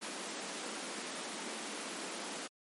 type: high-pass noise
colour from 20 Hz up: pink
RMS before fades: -42 dBFS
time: 0.01-2.48 s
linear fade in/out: 20 ms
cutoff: 200 Hz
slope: 48 dB/octave
effects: MP3 48 kbps